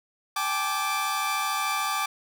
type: chord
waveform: sawtooth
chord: G suspended second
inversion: none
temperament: equal with one note detuned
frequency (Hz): 784 / 857.4 / 1174.7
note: G5 / A5 / D6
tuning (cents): 0 / -45 / 0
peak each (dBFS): -29 / -29 / -23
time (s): 0.36-2.06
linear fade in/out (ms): 5
effects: none

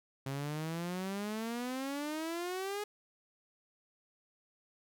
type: exponential sweep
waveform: sawtooth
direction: up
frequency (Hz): 133.8 to 420.5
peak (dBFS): -32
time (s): 0.26-2.84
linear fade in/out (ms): 5
effects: none

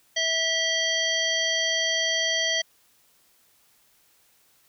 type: harmonic tone with a mistuned harmonic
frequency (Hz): 652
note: E5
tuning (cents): -19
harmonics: 1 / 3 / 5 / 7 / 9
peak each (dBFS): -31 / -27 / -26 / -31 / -31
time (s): 0.16-2.62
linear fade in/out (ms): 10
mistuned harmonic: 5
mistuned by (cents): -27
effects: white hiss -62 dBFS RMS until 4.68 s

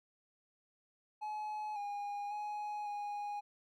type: tone with pitch steps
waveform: triangle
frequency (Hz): 850 / 816 / 836 / 824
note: G#5 / G#5 / G#5 / G#5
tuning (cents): +40 / -31 / +11 / -14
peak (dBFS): -36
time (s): 1.21-3.41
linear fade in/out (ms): 20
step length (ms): 550
effects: none

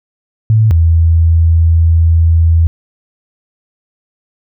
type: tone pair in turn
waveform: sine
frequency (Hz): 110 / 82.41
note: A2 / E2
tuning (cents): 0 / 0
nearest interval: perfect fourth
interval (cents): 500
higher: first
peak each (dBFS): -5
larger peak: neither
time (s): 0.5-0.71 / 0.71-2.67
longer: second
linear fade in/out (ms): 0
effects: none

